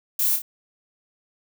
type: noise with echo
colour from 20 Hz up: violet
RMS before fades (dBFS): -22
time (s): 0.19-0.36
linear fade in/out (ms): 5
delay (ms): 30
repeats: 2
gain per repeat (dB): -6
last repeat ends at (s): 0.42
effects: none